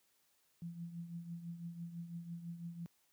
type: tone with tremolo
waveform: sine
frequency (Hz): 170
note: F3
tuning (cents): -46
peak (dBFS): -40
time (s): 0.62-2.86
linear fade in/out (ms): 0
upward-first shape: triangle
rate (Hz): 6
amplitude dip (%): 70
effects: white hiss -75 dBFS RMS until 3.12 s + high-pass 60 Hz 12 dB/octave